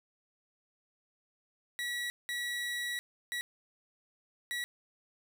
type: tone bursts at uneven times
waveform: 30% pulse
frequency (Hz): 1933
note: B6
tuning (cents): -38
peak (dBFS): -31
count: 4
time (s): 1.79-2.1 / 2.29-2.99 / 3.32-3.41 / 4.51-4.64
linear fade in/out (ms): 0
effects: none